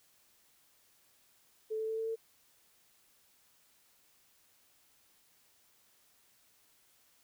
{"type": "tone with pitch steps", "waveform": "sine", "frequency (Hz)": [437.1, 440.4, 443.7, 447.1, 450.4], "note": ["A4", "A4", "A4", "A4", "A4"], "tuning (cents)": [-11, 2, 14, 28, 40], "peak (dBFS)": -33, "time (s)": [1.7, 2.16], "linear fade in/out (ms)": 20, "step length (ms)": 92, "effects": ["white hiss -68 dBFS RMS until 7.23 s"]}